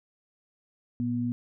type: tone pair together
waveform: sine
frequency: 116.54 / 242.7 Hz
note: A#2 / B3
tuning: 0 / -30 cents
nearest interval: octave + minor second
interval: 1270 cents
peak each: -32 / -27 dBFS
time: 1-1.32 s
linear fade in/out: 0 ms
effects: none